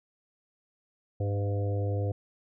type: harmonic tone with a mistuned harmonic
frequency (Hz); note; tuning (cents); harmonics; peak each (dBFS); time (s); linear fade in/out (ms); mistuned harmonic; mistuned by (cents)
101.1; G#2; -46; 1 / 3 / 4 / 5 / 6 / 7; -27 / -40 / -40 / -36 / -46 / -44; 1.2-2.12; 5; 6; +25
effects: none